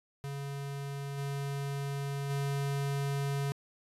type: tone with level steps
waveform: square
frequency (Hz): 140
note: C#3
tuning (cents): +18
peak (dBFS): -37 / -34 / -31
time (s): 0.24-3.52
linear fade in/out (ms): 0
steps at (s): 1.17 / 2.29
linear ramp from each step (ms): 20
effects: resampled to 32000 Hz